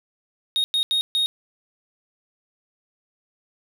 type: tone bursts at uneven times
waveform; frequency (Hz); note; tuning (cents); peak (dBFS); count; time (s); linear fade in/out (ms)
triangle; 3729; A#7; 0; -17; 4; 0.56-0.64 / 0.74-0.83 / 0.91-1.01 / 1.15-1.26; 0
effects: none